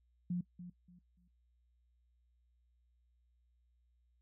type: tone with echo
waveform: sine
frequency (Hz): 177.2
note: F3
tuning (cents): +25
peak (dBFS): -33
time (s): 0.3-0.41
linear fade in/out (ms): 5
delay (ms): 290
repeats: 3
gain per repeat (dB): -12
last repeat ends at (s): 1.28
effects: noise-tail reverb RT60 0.1 s tail -19 dB re dry + added 60 Hz sine -70 dBFS peak until 4.21 s